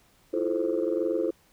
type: chord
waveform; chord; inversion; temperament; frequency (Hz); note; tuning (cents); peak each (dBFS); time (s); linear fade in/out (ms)
sine; F major seventh; third; just; 327.4 / 349.2 / 436.5 / 523.8; E4 / F4 / A4 / C5; -12 / 0 / -14 / +2; -29; 0.33-1.31; 10
effects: tanh soft clip ceiling -16 dBFS + pink hiss -62 dBFS RMS until 1.52 s